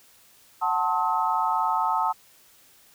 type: chord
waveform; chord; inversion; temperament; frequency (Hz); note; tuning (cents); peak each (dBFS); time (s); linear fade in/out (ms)
sine; F# diminished seventh; none; just; 740 / 888 / 1065.6 / 1278.7; F#5 / A5 / C6 / Eb6; 0 / +16 / +31 / +47; -29 / -24 / -30 / -27; 0.61-2.13; 20
effects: white hiss -56 dBFS RMS until 2.94 s